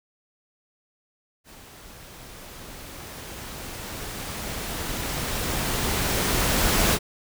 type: noise with level ramp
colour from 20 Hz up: pink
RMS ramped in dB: -47 to -20 dBFS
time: 1.44-6.99 s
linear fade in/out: 50 ms
effects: none

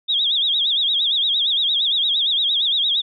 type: tone with vibrato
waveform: sine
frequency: 3520 Hz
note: A7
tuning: in tune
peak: -16 dBFS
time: 0.08-3.02 s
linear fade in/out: 20 ms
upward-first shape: sine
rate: 8.7 Hz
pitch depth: 160 cents each way
effects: none

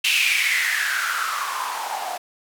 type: noise with band-pass filter sweep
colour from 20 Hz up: blue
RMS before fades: -23 dBFS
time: 0.04-2.18 s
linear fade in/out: 10 ms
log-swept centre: 2800 to 710 Hz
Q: 6.6
effects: none

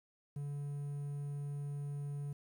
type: tone with quantisation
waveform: triangle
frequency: 143.5 Hz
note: D3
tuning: 40 cents flat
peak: -36 dBFS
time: 0.36-2.33 s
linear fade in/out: 5 ms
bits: 11
effects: none

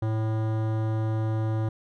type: tone with hard clipping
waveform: sine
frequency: 110 Hz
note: A2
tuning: in tune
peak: -26 dBFS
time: 0.02-1.69 s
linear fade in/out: 5 ms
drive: 17 dB
effects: none

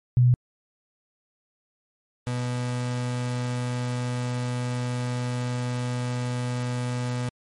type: tone pair in turn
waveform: sine / 35% pulse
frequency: 123.47 / 123.47 Hz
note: B2 / B2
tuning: 0 / 0 cents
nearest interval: unison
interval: 0 cents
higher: neither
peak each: -14 / -24 dBFS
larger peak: first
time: 0.17-0.34 / 2.27-7.29 s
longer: second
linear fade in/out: 0 ms
effects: MP3 48 kbps

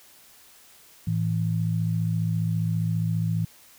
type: tone pair together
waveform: sine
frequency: 110 / 164.81 Hz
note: A2 / E3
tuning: 0 / 0 cents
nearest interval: perfect fifth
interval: 700 cents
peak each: -25 dBFS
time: 1.07-3.45 s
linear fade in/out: 5 ms
effects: white hiss -53 dBFS RMS until 3.78 s

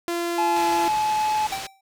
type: tone with pitch glide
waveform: sawtooth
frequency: 343.1 to 339.9 Hz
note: F4 to F4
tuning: -31 to -47 cents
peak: -20 dBFS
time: 0.08-0.88 s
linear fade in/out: 0 ms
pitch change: -16 cents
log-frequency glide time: 0.56-0.63 s
type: tone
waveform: triangle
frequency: 857 Hz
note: A5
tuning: 46 cents flat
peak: -18 dBFS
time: 0.38-1.47 s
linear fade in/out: 5 ms
type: low-pass noise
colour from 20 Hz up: white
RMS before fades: -35 dBFS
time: 0.56-1.67 s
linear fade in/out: 5 ms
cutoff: 5400 Hz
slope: 12 dB/octave
type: tone with exponential decay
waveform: square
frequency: 776 Hz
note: G5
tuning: 18 cents flat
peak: -24 dBFS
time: 1.52-1.81 s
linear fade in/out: 5 ms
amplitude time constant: 62 ms
effects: none

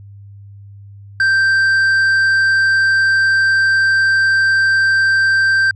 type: tone with tanh clipping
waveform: sine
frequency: 1568 Hz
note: G6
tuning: in tune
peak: -11 dBFS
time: 1.2-5.71 s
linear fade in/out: 2 ms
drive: 6 dB
effects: added 100 Hz sine -34 dBFS peak until 5.75 s + MP3 96 kbps

